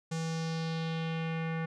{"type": "tone with low-pass filter sweep", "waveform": "square", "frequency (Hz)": 162.8, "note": "E3", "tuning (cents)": -21, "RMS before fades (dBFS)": -34, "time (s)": [0.11, 1.66], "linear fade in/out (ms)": 10, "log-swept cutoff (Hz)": [7300, 1900], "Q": 2.2, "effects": []}